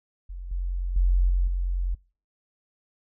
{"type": "tone with level steps", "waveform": "sine", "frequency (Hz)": 44.75, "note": "F1", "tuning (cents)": 43, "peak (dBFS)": [-33, -25, -17, -19, -23], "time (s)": [0.29, 1.95], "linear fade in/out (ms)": 10, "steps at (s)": [0.51, 0.96, 1.29, 1.47], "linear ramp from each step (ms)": 5, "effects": ["noise-tail reverb RT60 0.4 s tail -25 dB re dry"]}